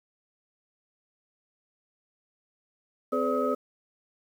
sine tone cluster, 258.2 / 422.9 / 506 / 579 / 1271 Hz, C4 / G#4 / B4 / D5 / D#6, -23 / +31 / +42 / -25 / +36 cents, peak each -30 dBFS, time 3.12-3.55 s, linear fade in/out 10 ms, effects tanh soft clip ceiling -14 dBFS + 9-bit

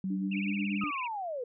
sine tone with pitch glide, 190 to 200.6 Hz, F#3 to G3, +46 to +40 cents, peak -30 dBFS, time 0.04-0.84 s, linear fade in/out 2 ms, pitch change +94 cents, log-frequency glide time 0.17-0.54 s
sine tone with tremolo, 293.7 Hz, D4, in tune, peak -33 dBFS, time 0.1-0.91 s, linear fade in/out 5 ms, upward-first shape sine, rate 8.2 Hz, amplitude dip 75%
sine tone with vibrato, 2500 Hz, D#7, 8 cents sharp, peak -36 dBFS, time 0.31-1.08 s, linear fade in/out 10 ms, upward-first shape triangle, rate 18 Hz, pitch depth 220 cents each way
sine linear sweep, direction down, 1284 to 466 Hz, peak -33 dBFS, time 0.81-1.44 s, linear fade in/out 5 ms
effects none

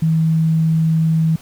sine tone, 160.8 Hz, E3, 43 cents flat, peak -12 dBFS, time 0.02-1.36 s, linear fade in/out 5 ms, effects pink hiss -44 dBFS RMS until 1.41 s

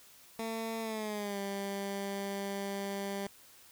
15% pulse tone with pitch glide, 225.2 to 198.33 Hz, A3 to G3, +40 to +20 cents, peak -29 dBFS, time 0.39-3.27 s, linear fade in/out 2 ms, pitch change -220 cents, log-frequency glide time 0.81-1.39 s, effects white hiss -58 dBFS RMS until 3.71 s

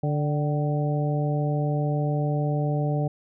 harmonic tone with a mistuned harmonic, 147 Hz, D3, 2 cents sharp, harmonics 1 / 2 / 3 / 4 / 5, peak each -23 / -32 / -33 / -32 / -34 dBFS, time 0.03-3.08 s, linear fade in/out 5 ms, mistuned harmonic 5, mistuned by +57 cents, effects none

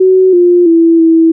sine tone with pitch steps, 374.4 / 352.2 / 331.7 / 326.7 Hz, F#4 / F4 / E4 / E4, +20 / +15 / +11 / -15 cents, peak -3 dBFS, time 0-1.32 s, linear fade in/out 10 ms, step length 330 ms, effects none

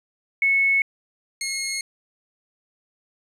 sine / 15% pulse tone pair in turn, 2200 / 2161 Hz, C#7 / C#7, -14 / -45 cents, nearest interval unison, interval 31 cents, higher first, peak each -16 / -19 dBFS, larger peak first, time 0.42-0.82 / 1.41-1.81 s, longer neither, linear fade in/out 2 ms, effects resampled to 32000 Hz + 9-bit

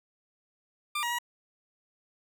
20% pulse tone with pitch steps, 1192 / 952 / 960 Hz, D6 / A#5 / B5, +25 / +36 / -49 cents, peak -24 dBFS, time 0.95-1.187 s, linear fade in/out 5 ms, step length 79 ms, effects none

